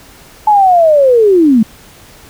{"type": "linear sweep", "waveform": "sine", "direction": "down", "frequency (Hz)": [864, 207.7], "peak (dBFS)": -4, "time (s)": [0.47, 1.63], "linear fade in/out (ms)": 5, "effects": ["pink hiss -39 dBFS RMS until 2.29 s"]}